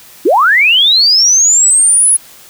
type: linear sweep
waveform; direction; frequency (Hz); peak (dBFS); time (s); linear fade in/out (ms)
sine; up; 275.9 to 10548; -5; 0.25-2.17; 10
effects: white hiss -38 dBFS RMS until 2.49 s